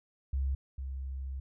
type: tone pair in turn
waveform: sine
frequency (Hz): 67.3 / 66.68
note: C2 / C2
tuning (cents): +49 / +33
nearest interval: unison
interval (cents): 16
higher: first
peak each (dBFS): -28 / -35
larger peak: first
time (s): 0.33-0.55 / 0.78-1.4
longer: second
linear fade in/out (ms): 5
effects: none